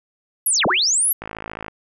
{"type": "linear two-way sweep", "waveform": "sine", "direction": "down then up", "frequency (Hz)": [11840, 113.3, 11840], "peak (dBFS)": -15, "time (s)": [0.46, 1.13], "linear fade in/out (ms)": 5, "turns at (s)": 0.66}
{"type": "tone with exponential decay", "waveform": "triangle", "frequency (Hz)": 366.8, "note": "F#4", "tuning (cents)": -15, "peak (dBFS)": -20, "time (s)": [0.7, 0.81], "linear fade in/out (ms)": 5, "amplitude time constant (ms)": 23}
{"type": "click train", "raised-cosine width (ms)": 0.5, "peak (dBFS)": -15, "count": 26, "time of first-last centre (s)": [1.22, 1.682], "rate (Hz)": 54.1}
{"effects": []}